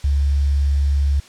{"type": "tone with quantisation", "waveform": "sine", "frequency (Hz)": 70.5, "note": "C#2", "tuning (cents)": 30, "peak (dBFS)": -14, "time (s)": [0.04, 1.2], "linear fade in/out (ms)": 5, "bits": 7, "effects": ["white hiss -45 dBFS RMS until 1.28 s", "low-pass 7000 Hz 12 dB/octave"]}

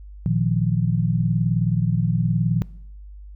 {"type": "chord", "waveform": "sine", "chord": "Bb suspended fourth", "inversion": "none", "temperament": "equal", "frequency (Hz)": [116.54, 155.56, 174.61], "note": ["Bb2", "Eb3", "F3"], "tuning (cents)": [0, 0, 0], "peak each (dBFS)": -22, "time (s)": [0.26, 2.62], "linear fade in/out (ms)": 0, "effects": ["noise-tail reverb RT60 0.7 s tail -21 dB re dry", "added 50 Hz sine -37 dBFS peak until 3.35 s"]}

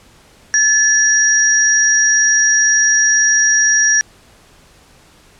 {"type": "tone pair together", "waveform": "sine", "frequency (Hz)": [1729, 5709], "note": ["A6", "F8"], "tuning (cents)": [-31, 37], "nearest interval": "octave + major sixth", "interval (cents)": 2068, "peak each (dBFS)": -12, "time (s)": [0.54, 4.01], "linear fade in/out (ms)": 0, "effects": ["pink hiss -47 dBFS RMS until 5.39 s", "low-pass 10000 Hz 12 dB/octave"]}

